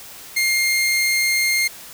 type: tone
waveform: sawtooth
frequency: 2121 Hz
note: C7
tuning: 23 cents sharp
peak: -13 dBFS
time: 0.36-1.68 s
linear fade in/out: 10 ms
effects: white hiss -39 dBFS RMS until 1.93 s